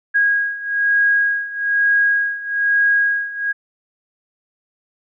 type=beating tone pair; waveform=sine; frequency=1641 / 1642.1 Hz; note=G#6 / G#6; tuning=-21 / -20 cents; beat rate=1.1 Hz; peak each=-19 / -16 dBFS; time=0.14-3.53 s; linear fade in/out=20 ms; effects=none